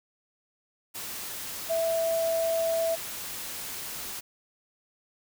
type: tone in noise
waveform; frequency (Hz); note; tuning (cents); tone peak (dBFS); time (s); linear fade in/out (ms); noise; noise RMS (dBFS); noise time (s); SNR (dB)
sine; 659.3; E5; 0; -24; 1.69-2.96; 20; white; -37; 0.94-4.21; +10
effects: none